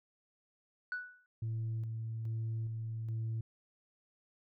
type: tone with exponential decay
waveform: sine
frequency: 1480 Hz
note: F#6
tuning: in tune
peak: -31 dBFS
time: 0.92-1.26 s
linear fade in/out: 1 ms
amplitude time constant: 73 ms
type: tone with tremolo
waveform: sine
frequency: 112.4 Hz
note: A2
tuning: 37 cents sharp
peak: -32 dBFS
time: 1.42-3.41 s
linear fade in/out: 5 ms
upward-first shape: square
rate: 1.2 Hz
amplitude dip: 35%
effects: tanh soft clip ceiling -32 dBFS